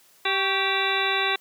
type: harmonic tone with a mistuned harmonic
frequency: 389.7 Hz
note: G4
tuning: 10 cents flat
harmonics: 1 / 2 / 3 / 4 / 5 / 6 / 7 / 9 / 10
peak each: -30 / -30 / -30 / -30 / -30 / -30 / -30 / -30 / -30 dBFS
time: 0.25-1.36 s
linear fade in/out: 5 ms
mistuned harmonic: 3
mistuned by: -62 cents
effects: white hiss -57 dBFS RMS until 1.4 s + high-pass 150 Hz 12 dB/octave